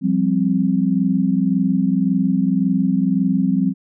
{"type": "chord", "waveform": "sine", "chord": "F suspended second", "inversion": "none", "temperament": "just", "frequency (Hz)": [174.61, 196.44, 261.9], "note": ["F3", "G3", "C4"], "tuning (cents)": [0, 4, 2], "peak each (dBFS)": [-20, -18, -19], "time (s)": [0.01, 3.74], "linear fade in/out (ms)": 50, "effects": []}